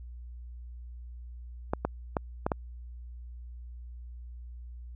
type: clicks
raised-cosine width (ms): 1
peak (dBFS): -13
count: 5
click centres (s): 1.735 / 1.85 / 2.168 / 2.465 / 2.518
effects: added 60 Hz sine -41 dBFS peak until 4.95 s